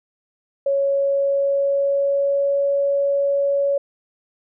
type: tone with pitch glide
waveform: sine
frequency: 554.4 to 560.8 Hz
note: C#5 to C#5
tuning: 0 to +20 cents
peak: -16 dBFS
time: 0.66-3.78 s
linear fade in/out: 5 ms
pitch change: +20 cents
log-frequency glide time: 0.77-2.64 s
effects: none